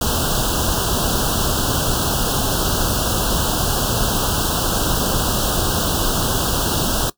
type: band-stop noise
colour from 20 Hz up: pink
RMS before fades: -19 dBFS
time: 0.01-7.1 s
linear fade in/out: 5 ms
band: 1600 to 2800 Hz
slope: 96 dB/octave
effects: noise-tail reverb RT60 0.1 s tail -19 dB re dry